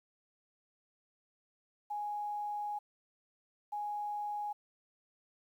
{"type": "tone bursts at uneven times", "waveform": "sine", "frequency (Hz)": 830.6, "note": "G#5", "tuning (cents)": 0, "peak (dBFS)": -35, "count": 2, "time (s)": [[1.9, 2.79], [3.72, 4.53]], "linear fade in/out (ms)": 10, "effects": ["11-bit"]}